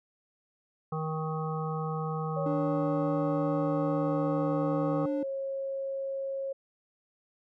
harmonic tone, 157.5 Hz, D#3, 21 cents sharp, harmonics 1 / 3 / 5 / 7 / 8, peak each -32 / -37 / -39 / -40 / -41 dBFS, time 0.92-5.06 s, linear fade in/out 5 ms
sine tone with pitch glide, 558 to 543.1 Hz, C#5 to C#5, +11 to -36 cents, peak -31 dBFS, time 2.36-6.53 s, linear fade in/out 10 ms, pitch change -47 cents, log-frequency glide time 3.28-4.51 s
triangle tone, 293.7 Hz, D4, in tune, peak -28 dBFS, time 2.46-5.23 s, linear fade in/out 2 ms
effects none

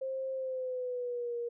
sine tone with pitch glide, 529 to 474 Hz, C5 to A#4, +19 to +29 cents, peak -33 dBFS, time 0.01-1.49 s, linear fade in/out 10 ms, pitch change -190 cents, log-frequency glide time 0.33-1.36 s, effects none

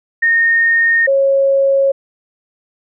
sine tone pair in turn, 1841 / 547.3 Hz, A#6 / C#5, -22 / -22 cents, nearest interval octave + major sixth, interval 2100 cents, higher first, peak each -9 dBFS, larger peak neither, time 0.22-1.07 / 1.07-1.92 s, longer neither, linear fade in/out 10 ms, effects none

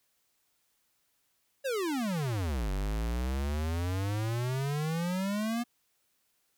square exponential two-way sweep, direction down then up, 568 to 46.75 to 242.2 Hz, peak -30 dBFS, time 1.64-5.64 s, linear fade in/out 20 ms, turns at 2.71 s, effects white hiss -74 dBFS RMS until 6.57 s

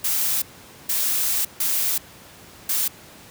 blue noise bursts at uneven times, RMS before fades -22 dBFS, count 4, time 0.04-0.42 / 0.89-1.45 / 1.6-1.98 / 2.69-2.88 s, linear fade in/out 5 ms, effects pink hiss -45 dBFS RMS until 3.3 s + high-pass 80 Hz 12 dB/octave

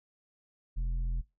sine tone with tanh clipping, 42.38 Hz, E1, 49 cents sharp, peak -30 dBFS, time 0.76-1.22 s, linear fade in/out 20 ms, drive 7 dB, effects noise-tail reverb RT60 0.2 s tail -18 dB re dry

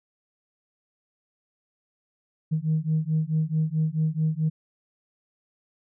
sine beating tone pair, 155 / 159.6 Hz, D#3 / D#3, -6 / +44 cents, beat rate 4.6 Hz, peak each -24 dBFS, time 2.51-4.5 s, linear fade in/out 20 ms, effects tanh soft clip ceiling -16 dBFS

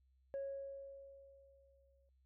sine tone with exponential decay, 550 Hz, C#5, 14 cents flat, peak -37 dBFS, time 0.34-2.09 s, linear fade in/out 0 ms, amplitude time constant 380 ms, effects tanh soft clip ceiling -37 dBFS + added 65 Hz sine -70 dBFS peak until 2.25 s

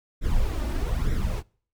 brown noise with flanger, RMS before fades -24 dBFS, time 0.21-1.43 s, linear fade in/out 50 ms, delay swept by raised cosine 0.53 to 3.43 ms, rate 1.1 Hz, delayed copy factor +0.7, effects noise-tail reverb RT60 0.5 s tail -26 dB re dry

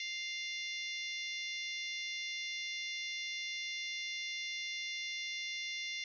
harmonic tone, 698.5 Hz, F5, in tune, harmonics 3 / 4 / 5 / 6 / 7 / 8 / 9, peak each -41 / -47 / -44 / -49 / -52 / -48 / -55 dBFS, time 0-6.04 s, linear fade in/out 2 ms, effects none

